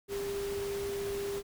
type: tone in noise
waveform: sine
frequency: 400 Hz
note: G4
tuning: 35 cents sharp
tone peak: -33 dBFS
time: 0.08-1.43 s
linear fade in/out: 50 ms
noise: pink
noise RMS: -43 dBFS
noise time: 0.08-1.43 s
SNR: +7 dB
effects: none